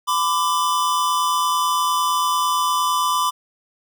square tone pair together, 1005.9 / 1174.7 Hz, B5 / D6, +31 / 0 cents, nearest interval minor third, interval 269 cents, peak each -21 dBFS, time 0.07-3.31 s, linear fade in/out 20 ms, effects none

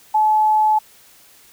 sine tone, 860 Hz, A5, 40 cents flat, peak -12 dBFS, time 0.14-0.79 s, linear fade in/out 10 ms, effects white hiss -49 dBFS RMS until 1.52 s

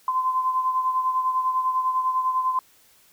sine beating tone pair, 1029 / 1039 Hz, C6 / C6, -29 / -12 cents, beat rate 10 Hz, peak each -21 / -29 dBFS, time 0.08-2.59 s, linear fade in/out 2 ms, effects white hiss -57 dBFS RMS until 3.12 s

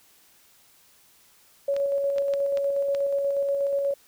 sine tone with tremolo, 559 Hz, C#5, 14 cents sharp, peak -21 dBFS, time 1.68-3.94 s, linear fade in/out 5 ms, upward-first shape square, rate 8.3 Hz, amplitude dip 25%
clicks, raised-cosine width 0.2 ms, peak -20 dBFS, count 5, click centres 1.765 / 2.183 / 2.337 / 2.573 / 2.949 s
effects white hiss -58 dBFS RMS until 4.07 s

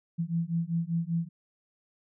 sine beating tone pair, 165 / 170.1 Hz, E3 / F3, +2 / -45 cents, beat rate 5.1 Hz, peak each -30 dBFS, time 0.18-1.29 s, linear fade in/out 20 ms, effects none

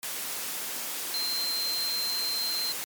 sine tone in noise, 4137 Hz, C8, 20 cents flat, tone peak -28 dBFS, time 1.14-2.72 s, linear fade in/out 0 ms, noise white, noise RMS -34 dBFS, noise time 0.03-2.84 s, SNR +3 dB, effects high-pass 200 Hz 12 dB/octave + MP3 96 kbps

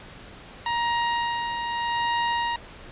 sawtooth tone with tremolo, 942 Hz, A#5, 18 cents sharp, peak -18 dBFS, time 0.66-2.56 s, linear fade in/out 2 ms, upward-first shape sine, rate 0.82 Hz, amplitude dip 45%, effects pink hiss -44 dBFS RMS until 2.91 s + resampled to 8000 Hz

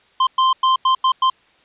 square tone bursts at uneven times, 1044 Hz, C6, 4 cents flat, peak -13 dBFS, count 6, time 0.2-0.27 / 0.38-0.53 / 0.63-0.76 / 0.85-0.95 / 1.04-1.12 / 1.22-1.3 s, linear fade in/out 5 ms, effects white hiss -55 dBFS RMS until 1.64 s + resampled to 8000 Hz

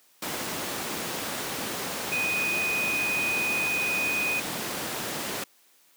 sine tone in noise, 2489 Hz, D#7, in tune, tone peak -25 dBFS, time 2.12-4.4 s, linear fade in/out 5 ms, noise pink, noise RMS -31 dBFS, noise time 0.22-5.44 s, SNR +3 dB, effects white hiss -61 dBFS RMS until 5.96 s + high-pass 200 Hz 12 dB/octave

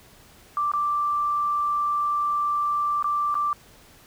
sine tone with dropouts, 1174.7 Hz, D6, in tune, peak -21 dBFS, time 0.57-3.53 s, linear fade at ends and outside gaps 1 ms, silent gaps 0.717-0.736 / 3.026-3.043 / 3.343-3.352 s, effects pink hiss -52 dBFS RMS until 4.06 s

